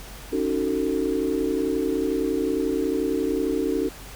sine chord, D# half-diminished seventh, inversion third, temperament just, 280 / 311.1 / 373.4 / 448 Hz, C#4 / D#4 / F#4 / A4, +18 / 0 / +16 / +31 cents, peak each -27 dBFS, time 0.32-3.89 s, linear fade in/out 10 ms, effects added 47 Hz sine -42 dBFS peak until 4.15 s + pink hiss -42 dBFS RMS until 4.15 s

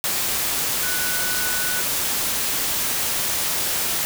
sine tone in noise, 1483 Hz, F#6, 4 cents sharp, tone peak -28 dBFS, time 0.83-1.81 s, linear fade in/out 0 ms, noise white, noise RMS -23 dBFS, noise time 0.04-4.05 s, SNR -8 dB, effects none

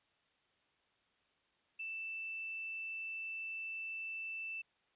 sine tone, 2654 Hz, E7, 11 cents sharp, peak -40 dBFS, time 1.79-4.62 s, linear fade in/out 10 ms, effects white hiss -75 dBFS RMS until 4.95 s + resampled to 8000 Hz

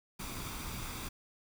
pink noise with comb filter, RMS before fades -41 dBFS, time 0.19-1.09 s, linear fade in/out 10 ms, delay 0.84 ms, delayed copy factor +0.5, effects none

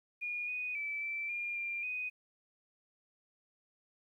sine tone with pitch steps, 2436 / 2483 / 2314 / 2331 / 2407 / 2386 / 2494 Hz, D#7 / D#7 / D7 / D7 / D7 / D7 / D#7, -37 / -4 / -26 / -14 / +42 / +27 / +3 cents, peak -35 dBFS, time 0.21-2.1 s, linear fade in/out 20 ms, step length 270 ms, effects 12-bit

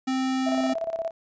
square tone, 261.6 Hz, C4, in tune, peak -24 dBFS, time 0.07-0.74 s, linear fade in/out 10 ms
sine tone with tremolo, 659.3 Hz, E5, in tune, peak -24 dBFS, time 0.46-1.11 s, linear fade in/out 10 ms, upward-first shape square, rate 17 Hz, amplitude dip 70%
effects resampled to 16000 Hz

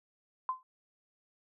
sine tone with exponential decay, 1032 Hz, C6, 24 cents flat, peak -26 dBFS, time 0.49-0.63 s, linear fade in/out 1 ms, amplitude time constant 29 ms, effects none

